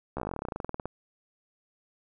slowing click train, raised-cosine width 1 ms, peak -19 dBFS, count 23, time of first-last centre 0.17-0.856 s, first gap 14 ms, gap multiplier 1.07, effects none

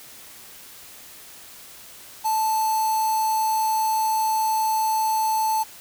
square tone with notch filter, 875 Hz, A5, 10 cents flat, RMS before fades -22 dBFS, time 2.24-5.64 s, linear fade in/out 20 ms, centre 2900 Hz, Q 0.74, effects white hiss -44 dBFS RMS until 5.8 s

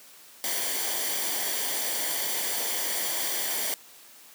white noise with comb filter, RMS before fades -29 dBFS, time 0.44-3.74 s, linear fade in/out 0 ms, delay 0.76 ms, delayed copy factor -0.6, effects white hiss -51 dBFS RMS until 4.34 s + high-pass 200 Hz 12 dB/octave

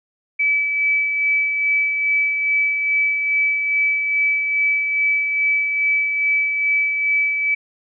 sine tone with tremolo, 2299 Hz, D7, 37 cents flat, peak -14 dBFS, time 0.39-7.55 s, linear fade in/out 10 ms, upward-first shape sine, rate 2.4 Hz, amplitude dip 40%, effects none

